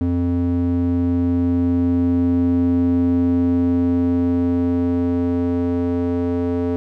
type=tone with band-pass filter sweep; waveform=square; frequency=87.31 Hz; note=F2; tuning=in tune; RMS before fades=-18 dBFS; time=0.01-6.76 s; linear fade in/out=0 ms; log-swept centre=210 to 350 Hz; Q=2.9; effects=none